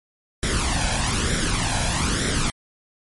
pink noise with flanger, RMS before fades -22 dBFS, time 0.43-2.5 s, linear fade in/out 0 ms, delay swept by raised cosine 0.54 to 1.26 ms, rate 1.1 Hz, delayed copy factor +0.65, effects MP3 48 kbps

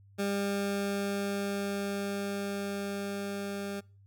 20% pulse tone with level ramp, 200 Hz, G3, 35 cents sharp, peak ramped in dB -24 to -30 dBFS, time 0.18-3.81 s, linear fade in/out 20 ms, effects noise-tail reverb RT60 0.4 s tail -25 dB re dry + added 99 Hz sine -55 dBFS peak until 4.06 s

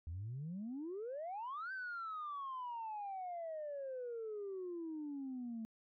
sine exponential two-way sweep, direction up then down, 77.78 to 1568 to 219.6 Hz, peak -40 dBFS, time 0.07-5.65 s, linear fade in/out 0 ms, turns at 1.72 s, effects tanh soft clip ceiling -38 dBFS

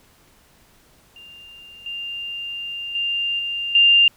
sine tone with level steps, 2795 Hz, F7, 1 cent sharp, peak -40 / -27 / -20 / -23 / -10 dBFS, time 1.16-4.08 s, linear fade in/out 2 ms, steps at 1.86 / 2.95 / 3.39 / 3.75 s, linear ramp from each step 2 ms, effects pink hiss -55 dBFS RMS until 4.16 s

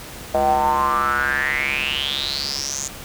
square tone with band-pass filter sweep, 69.4 Hz, C#2, 3 cents sharp, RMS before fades -21 dBFS, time 0.34-2.88 s, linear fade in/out 5 ms, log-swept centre 660 to 7000 Hz, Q 9, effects pink hiss -36 dBFS RMS until 3.04 s

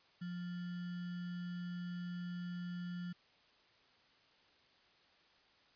sine tone with sample-and-hold, 176.6 Hz, F3, 20 cents sharp, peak -40 dBFS, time 0.21-3.13 s, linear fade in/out 10 ms, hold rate 1575 Hz, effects white hiss -68 dBFS RMS until 5.75 s + resampled to 11025 Hz

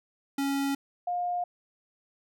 square / sine tone pair in turn, 277.2 / 709.9 Hz, C#4 / F5, 0 / +28 cents, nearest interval octave + major third, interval 1628 cents, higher second, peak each -27 dBFS, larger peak neither, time 0.38-0.75 / 1.07-1.44 s, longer neither, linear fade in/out 5 ms, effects none

